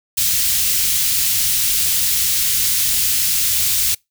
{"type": "band-stop noise", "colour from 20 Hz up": "white", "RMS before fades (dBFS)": -17, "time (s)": [0.17, 3.95], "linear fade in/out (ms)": 10, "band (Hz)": [110, 2900], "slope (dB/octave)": 12, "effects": ["noise-tail reverb RT60 0.2 s tail -26 dB re dry"]}